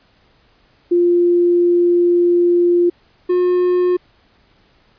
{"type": "tone pair in turn", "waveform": ["sine", "triangle"], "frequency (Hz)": [349.2, 359.2], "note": ["F4", "F4"], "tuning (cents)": [0, 49], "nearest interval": "unison", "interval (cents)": 49, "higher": "second", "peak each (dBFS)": -10, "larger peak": "neither", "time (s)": [[0.91, 2.9], [3.29, 3.97]], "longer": "first", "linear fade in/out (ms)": 10, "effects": ["pink hiss -55 dBFS RMS until 4.98 s", "resampled to 11025 Hz"]}